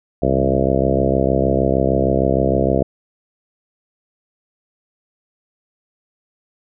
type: harmonic tone with a mistuned harmonic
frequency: 66.5 Hz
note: C2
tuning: 29 cents sharp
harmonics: 1 / 2 / 3 / 4 / 5 / 6 / 7 / 8 / 9 / 10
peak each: -23 / -23 / -23 / -23 / -23 / -23 / -23 / -23 / -23 / -23 dBFS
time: 0.22-2.83 s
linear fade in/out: 5 ms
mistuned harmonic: 2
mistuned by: +25 cents
effects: none